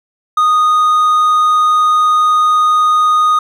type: tone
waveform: triangle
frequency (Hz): 1238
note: D#6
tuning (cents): -9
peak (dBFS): -6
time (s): 0.37-3.39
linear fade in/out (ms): 5
effects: none